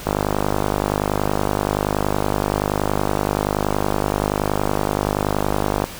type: click train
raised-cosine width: 1 ms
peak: -4 dBFS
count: 293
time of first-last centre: 0.07-5.841 s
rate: 50.6 Hz
effects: pink hiss -34 dBFS RMS until 5.99 s